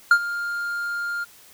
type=tone with ADSR envelope; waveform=triangle; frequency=1404 Hz; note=F6; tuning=9 cents sharp; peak=-7 dBFS; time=0.11-1.25 s; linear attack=3 ms; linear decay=69 ms; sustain=-16 dB; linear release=21 ms; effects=white hiss -50 dBFS RMS until 1.53 s